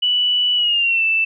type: tone with pitch glide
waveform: sine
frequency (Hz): 2960 to 2652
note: F#7 to E7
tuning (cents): 0 to +10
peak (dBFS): -14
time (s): 0.02-1.25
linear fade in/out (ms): 10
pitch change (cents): -190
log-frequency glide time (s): 0.55-1.04
effects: none